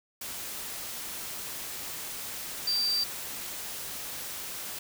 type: tone in noise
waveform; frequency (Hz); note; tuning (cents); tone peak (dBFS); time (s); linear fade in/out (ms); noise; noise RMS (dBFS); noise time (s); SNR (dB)
sine; 4674; D8; -9; -25; 2.67-3.04; 5; white; -38; 0.21-4.79; +10
effects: none